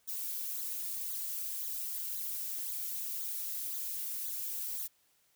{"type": "noise with flanger", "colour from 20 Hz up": "violet", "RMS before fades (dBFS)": -38, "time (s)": [0.07, 4.88], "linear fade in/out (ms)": 20, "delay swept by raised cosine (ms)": [0.37, 4.77], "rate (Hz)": 1.9, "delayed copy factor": -1, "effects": ["white hiss -71 dBFS RMS until 5.35 s"]}